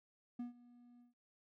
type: tone with ADSR envelope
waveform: triangle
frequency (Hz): 242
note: B3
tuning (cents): -35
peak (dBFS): -37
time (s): 0.39-1.14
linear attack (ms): 7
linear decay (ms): 130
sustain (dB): -21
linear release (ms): 140
effects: none